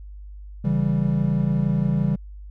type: chord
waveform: triangle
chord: C# diminished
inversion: none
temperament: equal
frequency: 138.59 / 164.81 / 196 Hz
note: C#3 / E3 / G3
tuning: 0 / 0 / 0 cents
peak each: -21 dBFS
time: 0.64-2.16 s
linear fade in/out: 10 ms
effects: added 50 Hz sine -36 dBFS peak until 2.5 s